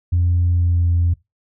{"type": "tone with pitch glide", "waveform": "sine", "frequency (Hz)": [87.31, 85.91], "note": ["F2", "F2"], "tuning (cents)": [0, -28], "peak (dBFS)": -12, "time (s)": [0.12, 1.14], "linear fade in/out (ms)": 10, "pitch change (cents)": -28, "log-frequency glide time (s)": [0.5, 0.88], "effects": ["noise-tail reverb RT60 0.2 s tail -22 dB re dry", "tanh soft clip ceiling -10 dBFS"]}